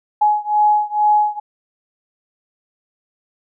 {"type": "beating tone pair", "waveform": "sine", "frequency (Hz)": [840, 842.2], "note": ["G#5", "G#5"], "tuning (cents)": [19, 24], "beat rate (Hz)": 2.2, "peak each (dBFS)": [-15, -16], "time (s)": [0.21, 1.4], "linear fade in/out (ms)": 10, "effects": []}